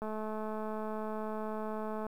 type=click train; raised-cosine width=1 ms; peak=-26 dBFS; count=443; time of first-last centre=0.02-2.066 s; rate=216 Hz; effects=10-bit